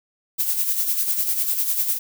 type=noise with tremolo; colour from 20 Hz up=violet; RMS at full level=-20 dBFS; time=0.38-1.99 s; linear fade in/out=20 ms; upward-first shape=sine; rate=10 Hz; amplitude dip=55%; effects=none